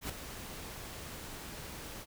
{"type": "noise with ADSR envelope", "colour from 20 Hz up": "pink", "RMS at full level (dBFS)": -36, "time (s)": [0.01, 2.06], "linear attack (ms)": 85, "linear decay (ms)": 3, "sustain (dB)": -9, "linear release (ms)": 48, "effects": []}